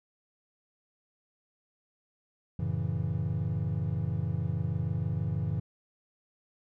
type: chord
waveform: triangle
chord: F# minor seventh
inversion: none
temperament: equal with one note detuned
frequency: 92.5 / 111.86 / 138.59 / 164.81 Hz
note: F#2 / A2 / C#3 / E3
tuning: 0 / +29 / 0 / 0 cents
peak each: -32 dBFS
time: 2.59-5.6 s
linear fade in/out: 5 ms
effects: none